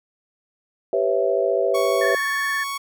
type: chord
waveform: sine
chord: C# half-diminished seventh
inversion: second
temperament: equal with one note detuned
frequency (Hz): 392 / 493.9 / 548.3 / 659.3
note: G4 / B4 / C#5 / E5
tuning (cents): 0 / 0 / -19 / 0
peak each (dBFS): -23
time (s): 0.93-2.15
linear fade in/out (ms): 2
type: tone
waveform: sawtooth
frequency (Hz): 1112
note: C#6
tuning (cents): +5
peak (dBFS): -22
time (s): 1.74-2.78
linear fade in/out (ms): 10
type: tone with vibrato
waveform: sine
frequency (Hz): 1760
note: A6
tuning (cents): 0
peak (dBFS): -22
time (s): 2.01-2.64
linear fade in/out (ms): 10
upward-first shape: sine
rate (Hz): 19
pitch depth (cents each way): 34
effects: none